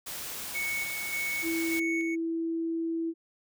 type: noise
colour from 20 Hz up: white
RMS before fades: -38 dBFS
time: 0.06-1.8 s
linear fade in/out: 10 ms
type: tone with tremolo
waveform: triangle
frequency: 2217 Hz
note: C#7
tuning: in tune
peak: -28 dBFS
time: 0.54-2.16 s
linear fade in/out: 20 ms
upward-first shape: square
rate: 1.7 Hz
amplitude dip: 40%
type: tone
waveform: sine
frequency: 329.6 Hz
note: E4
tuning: in tune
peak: -28 dBFS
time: 1.42-3.14 s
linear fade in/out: 50 ms
effects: none